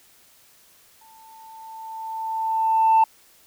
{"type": "tone with exponential growth", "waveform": "sine", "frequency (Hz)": 890, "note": "A5", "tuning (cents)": 20, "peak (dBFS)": -10, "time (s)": [1.01, 3.04], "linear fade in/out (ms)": 5, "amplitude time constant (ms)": 440, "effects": ["tanh soft clip ceiling -10 dBFS", "white hiss -55 dBFS RMS until 3.46 s"]}